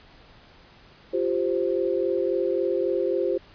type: chord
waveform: sine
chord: F suspended second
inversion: none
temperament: just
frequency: 349.2 / 392.9 / 523.8 Hz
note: F4 / G4 / C5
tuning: 0 / +4 / +2 cents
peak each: -26 dBFS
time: 1.13-3.38 s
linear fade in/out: 10 ms
effects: pink hiss -52 dBFS RMS until 3.54 s + resampled to 11025 Hz